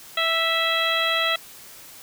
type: harmonic tone with a mistuned harmonic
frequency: 656 Hz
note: E5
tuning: 9 cents flat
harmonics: 1 / 2 / 3 / 4 / 5 / 6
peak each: -28 / -26 / -26 / -28 / -25 / -29 dBFS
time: 0.17-1.36 s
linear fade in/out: 5 ms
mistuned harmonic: 2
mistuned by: +17 cents
effects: white hiss -44 dBFS RMS until 2.02 s